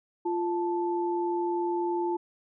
sine tone pair together, 347.6 / 877 Hz, F4 / A5, -8 / -6 cents, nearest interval octave + major third, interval 1602 cents, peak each -27 / -31 dBFS, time 0.25-2.17 s, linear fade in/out 10 ms, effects none

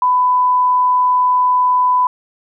sine tone, 999 Hz, B5, 20 cents sharp, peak -10 dBFS, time 0.02-2.07 s, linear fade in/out 2 ms, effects none

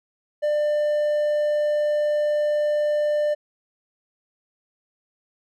triangle tone, 596 Hz, D5, 25 cents sharp, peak -17 dBFS, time 0.42-3.35 s, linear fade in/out 20 ms, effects none

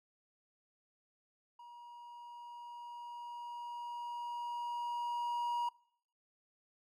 triangle tone with level ramp, 955 Hz, A#5, 42 cents sharp, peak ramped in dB -49 to -30 dBFS, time 1.59-5.69 s, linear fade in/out 5 ms, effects noise-tail reverb RT60 0.6 s tail -22 dB re dry

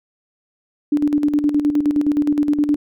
sine tone with tremolo, 293.7 Hz, D4, in tune, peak -12 dBFS, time 0.92-2.76 s, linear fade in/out 5 ms, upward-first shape square, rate 9.6 Hz, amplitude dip 60%, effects none

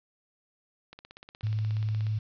click train, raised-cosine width 0.2 ms, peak -28 dBFS, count 20, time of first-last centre 0.93-2.068 s, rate 16.7 Hz
sine tone, 107.8 Hz, A2, 35 cents flat, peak -26 dBFS, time 1.43-2.19 s, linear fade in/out 10 ms
effects resampled to 11025 Hz + 9-bit

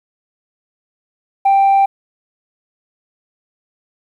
sine tone, 786 Hz, G5, 4 cents sharp, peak -6 dBFS, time 1.45-1.86 s, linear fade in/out 10 ms, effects tanh soft clip ceiling -7 dBFS + 8-bit

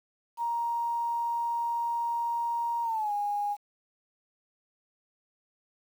sine tone with pitch glide, 938 to 821.3 Hz, A#5 to G#5, +11 to -20 cents, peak -27 dBFS, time 0.37-3.57 s, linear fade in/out 50 ms, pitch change -231 cents, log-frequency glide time 2.83-3.12 s, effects 9-bit

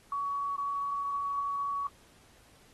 sine tone, 1126 Hz, C#6, 27 cents sharp, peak -30 dBFS, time 0.12-1.87 s, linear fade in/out 2 ms, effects pink hiss -61 dBFS RMS until 2.73 s + AAC 32 kbps

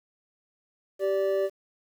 triangle tone pair together, 389.1 / 583 Hz, G4 / D5, -13 / -13 cents, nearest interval perfect fifth, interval 700 cents, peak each -24 dBFS, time 0.99-1.5 s, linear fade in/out 50 ms, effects 9-bit

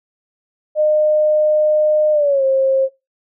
sine tone with pitch glide, 610 to 534.1 Hz, D#5 to C5, -34 to +36 cents, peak -11 dBFS, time 0.75-2.89 s, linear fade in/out 50 ms, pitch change -230 cents, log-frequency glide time 2.12-2.44 s, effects noise-tail reverb RT60 0.2 s tail -19 dB re dry

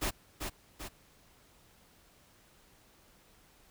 pink noise with echo, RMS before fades -32 dBFS, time 0.01-0.11 s, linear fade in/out 20 ms, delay 390 ms, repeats 2, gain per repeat -5 dB, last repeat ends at 0.89 s, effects pink hiss -63 dBFS RMS until 3.7 s

